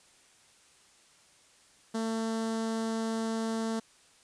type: tone with notch filter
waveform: sawtooth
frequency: 224.3 Hz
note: A3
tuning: 34 cents sharp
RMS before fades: -32 dBFS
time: 1.94-3.8 s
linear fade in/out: 10 ms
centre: 2400 Hz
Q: 1.3
effects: white hiss -61 dBFS RMS until 4.23 s + resampled to 22050 Hz